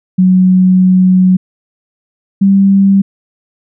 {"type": "tone pair in turn", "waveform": "sine", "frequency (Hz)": [184.9, 195.89], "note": ["F#3", "G3"], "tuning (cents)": [-1, -1], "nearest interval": "minor second", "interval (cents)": 100, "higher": "second", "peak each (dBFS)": -4, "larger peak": "neither", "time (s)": [[0.18, 1.37], [2.41, 3.02]], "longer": "first", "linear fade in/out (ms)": 10, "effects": []}